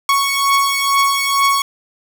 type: beating tone pair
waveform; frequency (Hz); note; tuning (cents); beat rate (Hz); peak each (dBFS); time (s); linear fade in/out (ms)
sawtooth; 1108.7 / 1110.9; C#6 / C#6; 0 / +3; 2.2; -11 / -14; 0.09-1.62; 2
effects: none